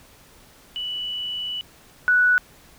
sine tone pair in turn, 2960 / 1477.3 Hz, F#7 / F#6, 0 / -3 cents, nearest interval octave, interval 1203 cents, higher first, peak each -26 / -14 dBFS, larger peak second, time 0.76-1.61 / 2.08-2.38 s, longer first, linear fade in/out 0 ms, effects pink hiss -51 dBFS RMS until 2.78 s

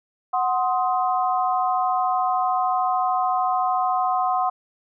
sine chord, C diminished, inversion second, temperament equal with one note detuned, 740 / 1046.5 / 1256.8 Hz, Gb5 / C6 / Eb6, 0 / 0 / +17 cents, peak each -21 / -24 / -27 dBFS, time 0.33-4.5 s, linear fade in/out 10 ms, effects none

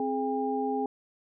sine tone cluster, 262.9 / 420.6 / 803 Hz, C4 / G#4 / G5, +8 / +22 / +41 cents, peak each -31 dBFS, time 0-0.86 s, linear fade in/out 2 ms, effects none

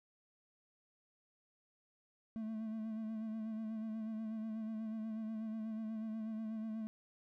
triangle tone with vibrato, 220 Hz, A3, in tune, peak -37 dBFS, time 2.36-6.87 s, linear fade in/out 0 ms, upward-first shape sine, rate 8.2 Hz, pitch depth 34 cents each way, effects none

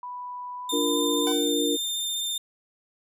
sine tone with pitch glide, 987.8 to 1012.6 Hz, B5 to B5, 0 to +43 cents, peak -33 dBFS, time 0.03-1.32 s, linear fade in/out 2 ms, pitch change +43 cents, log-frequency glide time 0.56-0.99 s
sawtooth tone with vibrato, 3607 Hz, A7, 42 cents sharp, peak -24 dBFS, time 0.69-2.38 s, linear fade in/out 5 ms, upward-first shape sine, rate 15 Hz, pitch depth 10 cents each way
sine chord, Bb major, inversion first, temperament equal, 293.7 / 349.2 / 466.2 Hz, D4 / F4 / Bb4, 0 / 0 / 0 cents, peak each -26 / -30 / -27 dBFS, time 0.72-1.77 s, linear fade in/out 20 ms
sawtooth tone with exponential decay, 757 Hz, F#5, 39 cents sharp, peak -26 dBFS, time 1.27-1.68 s, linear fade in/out 0 ms, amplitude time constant 89 ms
effects none

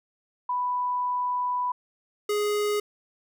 sine / square tone pair in turn, 990 / 416.2 Hz, B5 / G#4, +4 / +4 cents, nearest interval octave + minor third, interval 1500 cents, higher first, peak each -24 dBFS, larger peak neither, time 0.49-1.72 / 2.29-2.8 s, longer first, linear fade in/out 5 ms, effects none

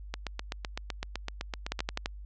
two click trains, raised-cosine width 0.2 ms, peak -13 / -16 dBFS, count 5 / 14, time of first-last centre 1.72-2.059 / 0.14-1.792 s, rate 11.8 / 7.87 Hz, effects added 50 Hz sine -41 dBFS peak until 2.25 s + low-pass 6000 Hz 12 dB/octave

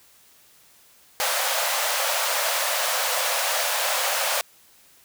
pink high-pass noise, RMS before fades -24 dBFS, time 1.2-4.41 s, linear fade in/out 0 ms, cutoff 510 Hz, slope 96 dB/octave, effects white hiss -55 dBFS RMS until 5.04 s

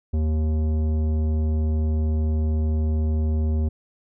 sine tone with tanh clipping, 77.78 Hz, D#2, in tune, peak -21 dBFS, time 0.13-3.69 s, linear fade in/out 10 ms, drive 13 dB, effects none

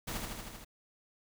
pink noise with echo, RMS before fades -38 dBFS, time 0.07-0.18 s, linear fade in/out 10 ms, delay 78 ms, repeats 6, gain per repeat -2 dB, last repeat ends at 0.648 s, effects none

